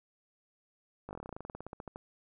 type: slowing click train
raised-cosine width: 1 ms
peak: -28 dBFS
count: 21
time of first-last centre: 1.09-1.959 s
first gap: 19 ms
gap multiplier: 1.08
effects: none